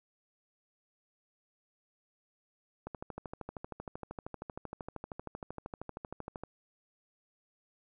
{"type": "click train", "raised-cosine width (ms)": 1, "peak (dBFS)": -26, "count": 47, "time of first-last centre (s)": [2.87, 6.436], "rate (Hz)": 12.9, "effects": []}